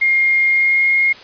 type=tone with pitch glide; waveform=sine; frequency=2128 to 2143 Hz; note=C7 to C7; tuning=+29 to +41 cents; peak=-11 dBFS; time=0.01-1.13 s; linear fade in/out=10 ms; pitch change=+12 cents; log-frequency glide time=0.48-0.84 s; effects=white hiss -38 dBFS RMS until 1.23 s + resampled to 11025 Hz